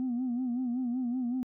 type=tone with vibrato; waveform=sine; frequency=247.9 Hz; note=B3; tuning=7 cents sharp; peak=-27 dBFS; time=0-1.43 s; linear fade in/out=0 ms; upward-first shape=sine; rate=5.3 Hz; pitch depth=86 cents each way; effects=tanh soft clip ceiling -26 dBFS